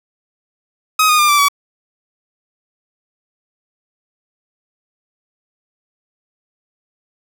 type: tone with pitch steps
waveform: sawtooth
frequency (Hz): 1263 / 1230.6 / 1199 / 1168.3 / 1138.3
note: D#6 / D#6 / D6 / D6 / C#6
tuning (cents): +26 / -19 / +36 / -9 / +46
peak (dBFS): -6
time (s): 0.99-1.485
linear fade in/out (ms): 5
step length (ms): 99
effects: none